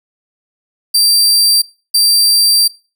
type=tone bursts at uneven times; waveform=sawtooth; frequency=4699 Hz; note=D8; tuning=in tune; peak=-5 dBFS; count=2; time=0.94-1.62 / 1.94-2.68 s; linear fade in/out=10 ms; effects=noise-tail reverb RT60 0.3 s tail -19 dB re dry